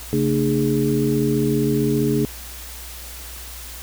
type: tone cluster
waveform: sine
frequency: 138.8 / 225.2 / 300.4 / 413.4 Hz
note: C#3 / A3 / D4 / G#4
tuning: +3 / +40 / +39 / -8 cents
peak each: -22 dBFS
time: 0.13-2.25 s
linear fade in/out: 0 ms
effects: added 60 Hz sine -37 dBFS peak until 3.82 s + white hiss -37 dBFS RMS until 3.82 s